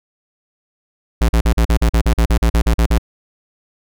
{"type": "tone bursts", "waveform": "square", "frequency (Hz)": 56.8, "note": "A#1", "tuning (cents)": -44, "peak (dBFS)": -11, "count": 15, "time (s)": [1.21, 2.983], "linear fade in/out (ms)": 5, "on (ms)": 79, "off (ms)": 42, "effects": []}